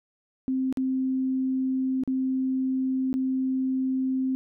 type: tone with dropouts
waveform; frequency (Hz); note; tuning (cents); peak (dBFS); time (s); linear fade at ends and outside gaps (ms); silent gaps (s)
sine; 261.6; C4; 0; -23; 0.48-4.35; 0; 0.726-0.772 / 2.036-2.076 / 3.129-3.14
effects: none